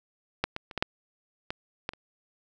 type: clicks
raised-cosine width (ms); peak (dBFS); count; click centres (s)
0.3; -9 / -17 / -26 / -15 / -7 / -16 / -14 / -28; 8; 0.44 / 0.564 / 0.712 / 0.777 / 0.825 / 1.505 / 1.891 / 1.935
effects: none